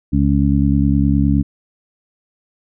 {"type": "harmonic tone", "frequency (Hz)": 69.7, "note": "C#2", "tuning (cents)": 10, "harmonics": [1, 2, 3, 4], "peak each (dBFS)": [-17, -17, -17, -17], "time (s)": [0.12, 1.43], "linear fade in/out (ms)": 20, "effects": []}